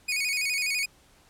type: tone with vibrato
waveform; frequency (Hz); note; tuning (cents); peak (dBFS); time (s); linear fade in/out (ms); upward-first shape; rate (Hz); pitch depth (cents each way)
sawtooth; 2349; D7; 0; -22; 0.08-0.86; 10; square; 12; 92
effects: pink hiss -59 dBFS RMS until 1.29 s + low-pass 12000 Hz 12 dB/octave